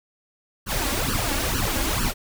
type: noise with flanger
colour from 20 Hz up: pink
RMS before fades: -24 dBFS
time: 0.66-2.14 s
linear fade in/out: 50 ms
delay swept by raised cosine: 0.67 to 3.67 ms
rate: 2.2 Hz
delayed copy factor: +0.9
effects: none